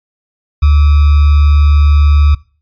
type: tone with sample-and-hold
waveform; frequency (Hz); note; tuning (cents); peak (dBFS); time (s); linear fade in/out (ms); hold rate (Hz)
sine; 73.42; D2; 0; -4; 0.62-2.35; 10; 1225
effects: noise-tail reverb RT60 0.4 s tail -22 dB re dry + resampled to 11025 Hz

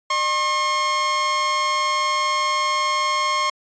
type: tone pair together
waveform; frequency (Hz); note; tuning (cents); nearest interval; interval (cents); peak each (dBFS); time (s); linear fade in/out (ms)
sawtooth; 604 / 1075; D5 / C6; +48 / +47; minor seventh; 999; -26 / -15; 0.1-3.5; 5
effects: resampled to 16000 Hz

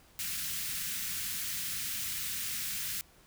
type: band-stop noise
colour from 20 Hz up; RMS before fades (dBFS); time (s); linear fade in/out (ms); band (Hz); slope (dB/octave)
white; -36; 0.19-3.01; 0; 220 to 1500; 24
effects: pink hiss -61 dBFS RMS until 3.26 s

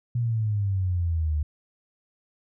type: exponential sweep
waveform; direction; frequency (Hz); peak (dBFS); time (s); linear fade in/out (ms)
sine; down; 121.7 to 73.7; -22; 0.15-1.43; 5
effects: none

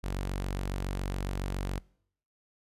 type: tone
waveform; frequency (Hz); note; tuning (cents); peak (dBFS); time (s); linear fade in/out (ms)
sawtooth; 47.19; F#1; +35; -27; 0.03-1.8; 20
effects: noise-tail reverb RT60 0.7 s tail -25 dB re dry + resampled to 32000 Hz

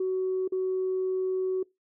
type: tone with dropouts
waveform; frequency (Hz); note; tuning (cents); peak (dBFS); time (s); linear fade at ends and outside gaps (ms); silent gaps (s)
sine; 374.1; F#4; +19; -24; 0-1.63; 5; 0.478-0.521
effects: noise-tail reverb RT60 0.2 s tail -23 dB re dry + tanh soft clip ceiling -21 dBFS

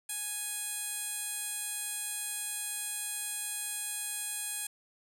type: tone with band-pass filter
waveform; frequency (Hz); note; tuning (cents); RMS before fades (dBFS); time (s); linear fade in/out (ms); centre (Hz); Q
15% pulse; 830.6; G#5; 0; -37; 0.09-4.67; 5; 10000; 2.2
effects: none

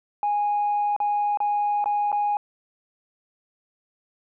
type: tone with dropouts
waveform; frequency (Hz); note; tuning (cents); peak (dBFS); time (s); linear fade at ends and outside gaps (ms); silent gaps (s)
sine; 826; G#5; -10; -19; 0.23-2.37; 1; 0.964-1.002 / 1.373-1.403 / 1.842-1.858 / 2.118-2.127
effects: tanh soft clip ceiling -17 dBFS

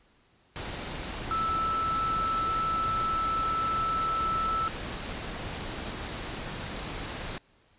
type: tone in noise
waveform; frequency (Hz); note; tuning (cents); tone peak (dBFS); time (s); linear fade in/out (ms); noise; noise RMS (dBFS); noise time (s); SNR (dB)
sine; 1318.5; E6; 0; -26; 1.31-4.68; 0; pink; -36; 0.56-7.38; +7
effects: pink hiss -64 dBFS RMS until 7.78 s + resampled to 8000 Hz

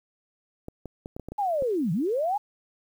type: clicks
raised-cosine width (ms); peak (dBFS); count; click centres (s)
2; -23; 8; 0.684 / 0.857 / 1.059 / 1.165 / 1.197 / 1.286 / 1.32 / 1.623
type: linear two-way sweep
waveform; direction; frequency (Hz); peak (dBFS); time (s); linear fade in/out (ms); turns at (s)
sine; down then up; 852 to 147.9 to 852; -23; 1.38-2.38; 10; 1.92
effects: 9-bit

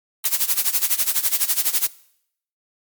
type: noise with tremolo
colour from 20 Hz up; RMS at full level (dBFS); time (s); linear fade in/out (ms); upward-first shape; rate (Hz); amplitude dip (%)
blue; -17; 0.24-1.87; 5; sine; 12; 85
effects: noise-tail reverb RT60 0.7 s tail -20 dB re dry + MP3 96 kbps

